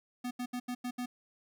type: tone bursts at uneven times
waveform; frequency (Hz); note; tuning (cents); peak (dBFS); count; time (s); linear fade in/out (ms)
square; 246.9; B3; 0; -35; 6; 0.24-0.31 / 0.39-0.46 / 0.53-0.6 / 0.68-0.75 / 0.84-0.91 / 0.98-1.06; 10
effects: none